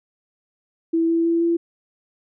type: tone with pitch steps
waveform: sine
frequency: 329.6 / 332.3 / 335 / 337.7 Hz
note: E4 / E4 / E4 / E4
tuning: 0 / +14 / +28 / +42 cents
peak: -16 dBFS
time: 0.93-1.57 s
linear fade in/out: 10 ms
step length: 160 ms
effects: none